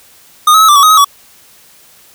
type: tone with pitch steps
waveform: square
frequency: 1229 / 1284 / 1294 / 1178 / 1128 / 1256 / 1273 / 1136 Hz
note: D#6 / E6 / E6 / D6 / C#6 / D#6 / D#6 / C#6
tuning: -22 / -46 / -32 / +5 / +30 / +16 / +39 / +42 cents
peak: -4 dBFS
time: 0.47-1.046 s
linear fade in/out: 5 ms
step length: 72 ms
effects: white hiss -43 dBFS RMS until 2.14 s